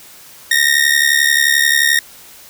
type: ring-modulated tone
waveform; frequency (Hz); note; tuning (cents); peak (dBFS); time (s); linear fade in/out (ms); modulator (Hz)
sawtooth; 1854; A#6; -10; -4; 0.51-1.99; 2; 35.7
effects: white hiss -40 dBFS RMS until 2.49 s